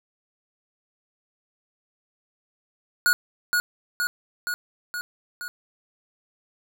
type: tone with echo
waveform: square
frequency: 1450 Hz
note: F#6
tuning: 35 cents flat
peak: -17 dBFS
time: 3.06-3.13 s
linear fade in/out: 0 ms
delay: 470 ms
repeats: 5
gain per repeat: -3 dB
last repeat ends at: 5.48 s
effects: none